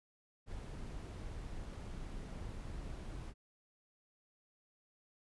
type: noise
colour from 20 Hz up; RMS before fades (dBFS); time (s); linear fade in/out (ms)
brown; -45; 0.46-3.34; 50
effects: resampled to 24000 Hz